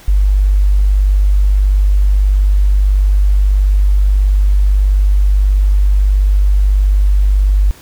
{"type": "tone", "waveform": "sine", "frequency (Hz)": 49.22, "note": "G1", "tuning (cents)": 8, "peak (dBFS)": -7, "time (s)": [0.08, 7.71], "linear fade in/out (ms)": 0, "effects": ["pink hiss -40 dBFS RMS until 7.81 s"]}